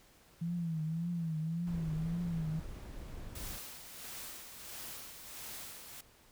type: tone with vibrato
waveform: sine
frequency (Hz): 164.81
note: E3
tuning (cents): 0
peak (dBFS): -33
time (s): 0.41-2.6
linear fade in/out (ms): 10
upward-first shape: triangle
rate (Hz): 1.8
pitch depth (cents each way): 110
type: noise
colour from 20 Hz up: brown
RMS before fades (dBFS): -45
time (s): 1.67-3.58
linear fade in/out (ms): 0
type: noise with tremolo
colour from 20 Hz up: white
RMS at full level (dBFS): -45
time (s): 3.35-6.01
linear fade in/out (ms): 5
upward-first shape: sine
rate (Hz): 1.5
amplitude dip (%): 50
effects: pink hiss -63 dBFS RMS until 6.31 s